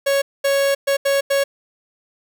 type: tone bursts at uneven times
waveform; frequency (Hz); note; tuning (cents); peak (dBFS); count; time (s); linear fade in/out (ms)
45% pulse; 554.4; C#5; 0; -15; 5; 0.06-0.22 / 0.44-0.75 / 0.87-0.97 / 1.05-1.21 / 1.3-1.44; 10
effects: none